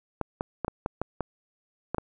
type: clicks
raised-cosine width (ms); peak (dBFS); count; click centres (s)
1; -14; 9; 0.213 / 0.409 / 0.647 / 0.681 / 0.861 / 1.016 / 1.207 / 1.946 / 1.983
effects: none